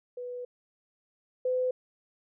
sine tone pair in turn, 492.8 / 507.2 Hz, B4 / B4, -4 / +46 cents, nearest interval unison, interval 50 cents, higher second, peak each -35 / -25 dBFS, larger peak second, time 0.17-0.45 / 1.45-1.71 s, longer first, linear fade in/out 5 ms, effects none

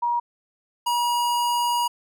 sine / square tone pair in turn, 953 / 959.1 Hz, A#5 / A#5, +38 / +49 cents, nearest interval unison, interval 11 cents, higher second, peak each -20 / -21 dBFS, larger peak first, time 0.02-0.2 / 0.86-1.88 s, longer second, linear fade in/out 10 ms, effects none

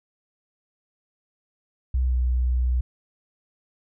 sine tone with pitch glide, 63.6 to 62.08 Hz, C2 to B1, -48 to +10 cents, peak -19 dBFS, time 1.94-2.81 s, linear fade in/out 5 ms, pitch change -42 cents, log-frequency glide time 2.05-2.15 s, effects none

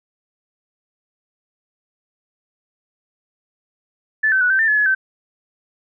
sine tone with pitch steps, 1745 / 1537 / 1473 / 1552 / 1793 / 1712 / 1696 / 1545 Hz, A6 / G6 / F#6 / G6 / A6 / A6 / G#6 / G6, -15 / -35 / -8 / -18 / +32 / -48 / +36 / -26 cents, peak -13 dBFS, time 4.23-4.95 s, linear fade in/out 10 ms, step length 90 ms, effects none

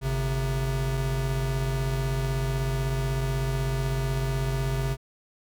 square tone pair together, 49.83 / 133.4 Hz, G1 / C3, +29 / +34 cents, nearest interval octave + perfect fourth, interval 1705 cents, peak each -30 / -27 dBFS, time 0.01-4.97 s, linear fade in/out 50 ms, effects none

